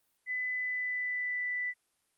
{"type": "tone with pitch glide", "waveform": "sine", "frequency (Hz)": [2005, 1982], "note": ["B6", "B6"], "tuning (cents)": [26, 6], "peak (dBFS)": -31, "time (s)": [0.26, 1.74], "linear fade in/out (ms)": 50, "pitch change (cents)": -20, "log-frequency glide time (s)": [0.52, 1.44], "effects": ["white hiss -75 dBFS RMS until 2.17 s", "Opus 32 kbps"]}